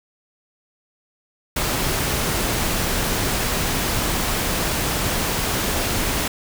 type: noise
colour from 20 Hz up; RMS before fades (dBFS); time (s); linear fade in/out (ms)
pink; -22; 1.56-6.28; 5
effects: none